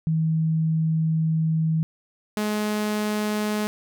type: tone pair in turn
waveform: sine / sawtooth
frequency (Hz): 160 / 211.2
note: D#3 / G#3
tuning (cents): +49 / +29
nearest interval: perfect fourth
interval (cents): 480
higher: second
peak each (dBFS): -19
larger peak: neither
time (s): 0.07-1.83 / 2.37-3.67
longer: first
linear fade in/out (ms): 0
effects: none